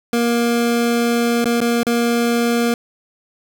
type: tone with dropouts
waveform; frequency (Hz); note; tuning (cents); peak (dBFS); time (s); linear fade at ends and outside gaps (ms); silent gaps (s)
25% pulse; 235.8; A#3; +20; -11; 0.13-2.74; 2; 1.444-1.456 / 1.605-1.614 / 1.832-1.867
effects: none